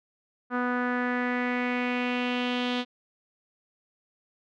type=tone with low-pass filter sweep; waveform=sawtooth; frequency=246.9 Hz; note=B3; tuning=in tune; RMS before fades=-28 dBFS; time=0.5-2.85 s; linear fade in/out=50 ms; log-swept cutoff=1400 to 3500 Hz; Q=3.6; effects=none